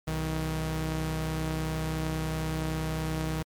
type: tone pair together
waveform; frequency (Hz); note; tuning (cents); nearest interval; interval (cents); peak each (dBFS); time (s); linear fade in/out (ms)
sawtooth; 62.89 / 158.1; B1 / D#3; +32 / +28; octave + major third; 1596; -30 / -26; 0.07-3.43; 10
effects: MP3 96 kbps